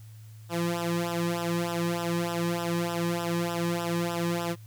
sawtooth tone with flanger, 171 Hz, F3, 36 cents flat, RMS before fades -29 dBFS, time 0.49-4.56 s, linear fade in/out 50 ms, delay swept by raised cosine 0.45 to 1.45 ms, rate 3.3 Hz, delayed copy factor -0.9, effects added 109 Hz sine -44 dBFS peak until 4.66 s + white hiss -60 dBFS RMS until 4.66 s

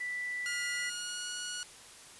sine tone, 1974 Hz, B6, 1 cent flat, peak -34 dBFS, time 0-0.9 s, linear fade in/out 10 ms
10% pulse tone with pitch glide, 1422 to 1454.4 Hz, F6 to F#6, +31 to -30 cents, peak -28 dBFS, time 0.46-1.63 s, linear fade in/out 0 ms, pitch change +39 cents, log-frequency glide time 0.68-1.32 s
effects white hiss -52 dBFS RMS until 2.19 s + resampled to 24000 Hz

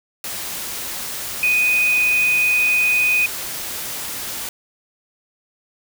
sine tone in noise, 2489 Hz, D#7, in tune, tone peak -14 dBFS, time 1.43-3.26 s, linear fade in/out 2 ms, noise white, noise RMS -28 dBFS, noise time 0.24-4.49 s, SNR +11 dB, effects none

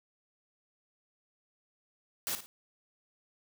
white noise with echo, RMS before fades -34 dBFS, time 2.27-2.35 s, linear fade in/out 0 ms, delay 55 ms, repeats 2, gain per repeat -10 dB, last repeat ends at 2.46 s, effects none

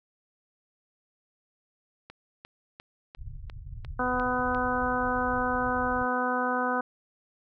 click train, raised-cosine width 0.3 ms, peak -27 dBFS, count 8, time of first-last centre 2.1-4.548 s, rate 2.86 Hz
pink low-pass noise, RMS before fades -40 dBFS, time 3.17-6.07 s, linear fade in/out 50 ms, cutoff 140 Hz, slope 96 dB/octave
harmonic tone, 250.2 Hz, B3, 23 cents sharp, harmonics 1 / 2 / 3 / 4 / 5 / 6, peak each -32 / -32 / -32 / -32 / -32 / -32 dBFS, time 3.99-6.81 s, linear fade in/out 5 ms
effects none

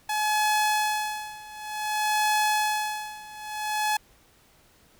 sawtooth tone with tremolo, 850 Hz, G#5, 40 cents sharp, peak -17 dBFS, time 0.09-3.97 s, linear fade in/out 5 ms, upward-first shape sine, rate 0.55 Hz, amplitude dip 90%, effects pink hiss -59 dBFS RMS until 4.99 s

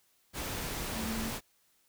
sine tone in noise, 222.7 Hz, A3, 21 cents sharp, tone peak -35 dBFS, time 0.94-1.33 s, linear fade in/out 50 ms, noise pink, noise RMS -37 dBFS, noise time 0.33-1.41 s, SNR -1 dB, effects white hiss -70 dBFS RMS until 1.88 s

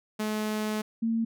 sawtooth / sine tone pair in turn, 214.2 / 227.3 Hz, A3 / A#3, -46 / -43 cents, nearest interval minor second, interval 103 cents, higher second, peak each -24 dBFS, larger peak neither, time 0.19-0.82 / 1.02-1.25 s, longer first, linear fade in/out 10 ms, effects none

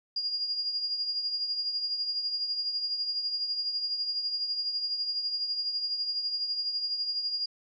sine tone with tremolo, 4836 Hz, D8, 50 cents sharp, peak -26 dBFS, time 0.16-7.46 s, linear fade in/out 5 ms, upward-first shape triangle, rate 12 Hz, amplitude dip 60%, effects none

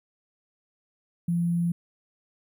sine tone with sample-and-hold, 171.5 Hz, F3, 31 cents flat, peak -22 dBFS, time 1.28-1.72 s, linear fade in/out 5 ms, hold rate 11025 Hz, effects none

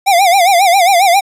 square tone with vibrato, 740 Hz, F#5, in tune, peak -7 dBFS, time 0.06-1.21 s, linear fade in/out 20 ms, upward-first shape sine, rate 7.4 Hz, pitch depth 150 cents each way, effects resampled to 32000 Hz

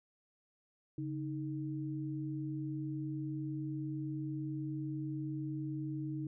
sine tone pair together, 140.41 / 311.4 Hz, C#3 / D#4, +23 / +2 cents, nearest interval octave + major second, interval 1379 cents, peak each -39 / -39 dBFS, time 0.98-6.27 s, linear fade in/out 2 ms, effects none

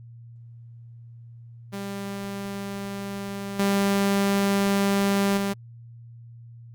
sawtooth tone with level steps, 198.6 Hz, G3, 23 cents sharp, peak -27 / -16 / -20 dBFS, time 1.72-5.54 s, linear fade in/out 20 ms, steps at 3.59 / 5.37 s, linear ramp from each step 5 ms, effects added 117 Hz sine -42 dBFS peak until 6.74 s + Opus 48 kbps

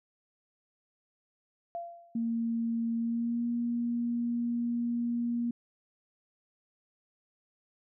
sine tone with exponential decay, 686 Hz, F5, 31 cents flat, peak -32 dBFS, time 1.75-2.31 s, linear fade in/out 0 ms, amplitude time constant 120 ms
sine tone with pitch glide, 230.4 to 237.2 Hz, A#3 to A#3, -20 to +30 cents, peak -28 dBFS, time 2.15-5.51 s, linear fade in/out 5 ms, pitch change +50 cents, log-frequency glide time 2.97-3.46 s
effects none

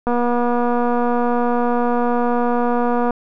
click train, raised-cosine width 1 ms, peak -7 dBFS, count 733, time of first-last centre 0.07-3.107 s, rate 241 Hz, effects none

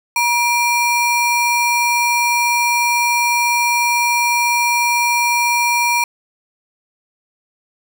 square ring-modulated tone, 1666 Hz, G#6, 5 cents sharp, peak -11 dBFS, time 0.16-6.04 s, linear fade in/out 2 ms, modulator 711 Hz, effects none

